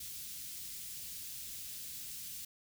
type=band-stop noise; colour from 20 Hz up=white; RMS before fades=-45 dBFS; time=0-2.45 s; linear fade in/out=5 ms; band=180 to 3300 Hz; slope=12 dB/octave; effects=none